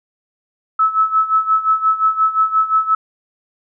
sine tone with tremolo, 1301 Hz, E6, 23 cents flat, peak -9 dBFS, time 0.79-2.95 s, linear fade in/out 5 ms, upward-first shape sine, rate 5.7 Hz, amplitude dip 80%, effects none

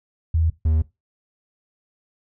sine / triangle tone pair in turn, 81.2 / 78.75 Hz, E2 / D#2, -26 / +21 cents, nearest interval minor second, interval 53 cents, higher first, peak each -16 / -14 dBFS, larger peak second, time 0.34-0.5 / 0.65-0.82 s, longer second, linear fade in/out 5 ms, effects noise-tail reverb RT60 0.2 s tail -18 dB re dry

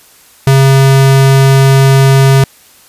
square tone, 135.3 Hz, C#3, 42 cents flat, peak -4 dBFS, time 0.47-2.44 s, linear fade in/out 2 ms, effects white hiss -42 dBFS RMS until 2.88 s + resampled to 32000 Hz

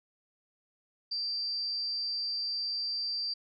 sine tone with amplitude modulation, 4699 Hz, D8, in tune, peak -29 dBFS, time 1.11-3.34 s, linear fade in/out 10 ms, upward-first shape sine, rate 242 Hz, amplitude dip 40%, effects none

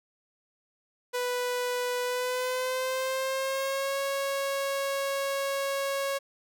sawtooth tone with pitch glide, 493.9 to 551.2 Hz, B4 to C#5, 0 to -10 cents, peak -24 dBFS, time 1.13-6.19 s, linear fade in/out 20 ms, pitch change +190 cents, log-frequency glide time 2.03-3.99 s, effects none

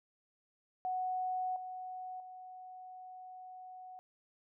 sine tone with level steps, 740 Hz, F#5, in tune, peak -33 / -41 / -47 dBFS, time 0.85-3.99 s, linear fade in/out 0 ms, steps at 1.56 / 2.2 s, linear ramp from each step 2 ms, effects none

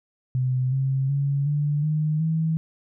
sine tone with pitch steps, 128.2 / 134.11 / 140.29 / 146.75 / 153.52 / 160.59 Hz, C3 / C3 / C#3 / D3 / D#3 / E3, -35 / +43 / +21 / -1 / -23 / -45 cents, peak -20 dBFS, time 0.35-2.57 s, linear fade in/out 0 ms, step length 370 ms, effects none

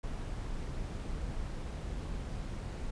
brown noise with amplitude modulation, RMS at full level -37 dBFS, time 0.03-2.91 s, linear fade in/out 10 ms, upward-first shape sine, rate 187 Hz, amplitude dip 25%, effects resampled to 22050 Hz

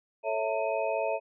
sine tone cluster, 439.4 / 553 / 657 / 905 / 2519 Hz, A4 / C#5 / E5 / A5 / D#7, -2 / -4 / -6 / +48 / +21 cents, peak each -35 / -32 / -30 / -35 / -39 dBFS, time 0.23-1.2 s, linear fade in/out 50 ms, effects none

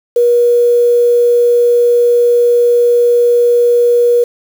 sine tone with quantisation, 480 Hz, B4, 49 cents flat, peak -6 dBFS, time 0.16-4.24 s, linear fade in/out 5 ms, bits 5, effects none

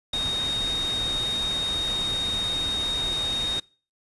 sine tone in noise, 3720 Hz, A#7, 4 cents flat, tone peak -24 dBFS, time 0.13-3.6 s, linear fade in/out 5 ms, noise pink, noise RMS -34 dBFS, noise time 0.13-3.6 s, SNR +7 dB, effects noise-tail reverb RT60 0.4 s tail -25 dB re dry + resampled to 24000 Hz

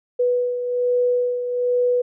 sine beating tone pair, 491.8 / 493 Hz, B4 / B4, -7 / -3 cents, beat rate 1.2 Hz, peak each -18 / -26 dBFS, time 0.19-2.02 s, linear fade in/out 10 ms, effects none

